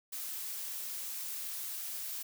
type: noise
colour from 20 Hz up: blue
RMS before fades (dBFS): -40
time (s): 0.12-2.23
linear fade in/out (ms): 10
effects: none